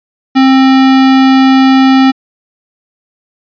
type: tone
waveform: square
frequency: 264.8 Hz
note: C4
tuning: 21 cents sharp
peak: -4 dBFS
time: 0.35-2.12 s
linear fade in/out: 20 ms
effects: resampled to 11025 Hz